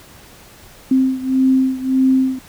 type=beating tone pair; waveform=sine; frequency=261.6 / 263.3 Hz; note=C4 / C4; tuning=0 / +11 cents; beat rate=1.7 Hz; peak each=-14 / -17 dBFS; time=0.91-2.39 s; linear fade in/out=5 ms; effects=pink hiss -43 dBFS RMS until 2.48 s